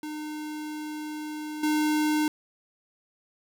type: tone with level steps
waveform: square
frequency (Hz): 304.2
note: D#4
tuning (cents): -39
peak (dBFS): -34 / -23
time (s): 0.03-2.28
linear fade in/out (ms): 2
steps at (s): 1.63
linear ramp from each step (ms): 5
effects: 10-bit